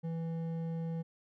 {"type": "tone with hard clipping", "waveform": "sine", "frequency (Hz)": 164.81, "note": "E3", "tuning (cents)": 0, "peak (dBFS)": -36, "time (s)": [0.03, 1.03], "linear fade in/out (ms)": 20, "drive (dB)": 8, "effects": []}